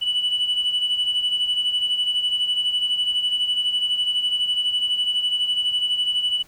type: beating tone pair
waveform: sine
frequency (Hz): 2960 / 2972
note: F#7 / F#7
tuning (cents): 0 / +7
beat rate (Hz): 12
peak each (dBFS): -19 / -25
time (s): 0.01-6.43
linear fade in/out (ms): 20
effects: tanh soft clip ceiling -15 dBFS + pink hiss -53 dBFS RMS until 6.47 s